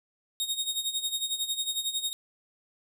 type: tone with tremolo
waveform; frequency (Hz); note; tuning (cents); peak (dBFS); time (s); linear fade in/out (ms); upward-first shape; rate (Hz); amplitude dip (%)
sawtooth; 3729; A#7; 0; -23; 0.4-2.13; 0; sine; 11; 75
effects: none